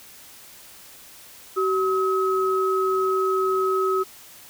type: tone pair together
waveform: sine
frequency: 380 / 1278.2 Hz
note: F#4 / D#6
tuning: +46 / +46 cents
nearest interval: octave + major sixth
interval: 2100 cents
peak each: -21 / -23 dBFS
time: 1.56-4.04 s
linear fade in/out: 20 ms
effects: white hiss -46 dBFS RMS until 4.49 s